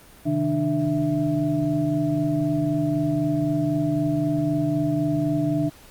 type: tone cluster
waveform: sine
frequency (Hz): 131.7 / 155.6 / 296.9 / 661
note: C3 / D#3 / D4 / E5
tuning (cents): +12 / 0 / +19 / +5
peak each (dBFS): -29 / -26 / -22 / -29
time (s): 0.25-5.7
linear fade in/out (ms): 20
effects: pink hiss -49 dBFS RMS until 5.9 s + Opus 32 kbps